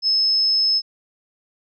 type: tone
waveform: sine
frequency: 5200 Hz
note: E8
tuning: 24 cents flat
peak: -15 dBFS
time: 0.02-0.82 s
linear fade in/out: 50 ms
effects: none